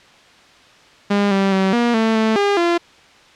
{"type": "tone with pitch steps", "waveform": "sawtooth", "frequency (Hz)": [202.5, 195.1, 191.3, 238.2, 222.9, 220.4, 404.3, 343.4], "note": ["G#3", "G3", "G3", "A#3", "A3", "A3", "G#4", "F4"], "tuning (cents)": [-43, -8, -42, 38, 23, 3, -46, -29], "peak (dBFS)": -10, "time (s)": [1.1, 2.78], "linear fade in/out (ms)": 10, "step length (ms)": 210, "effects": ["white hiss -47 dBFS RMS until 3.35 s", "low-pass 4000 Hz 12 dB/octave"]}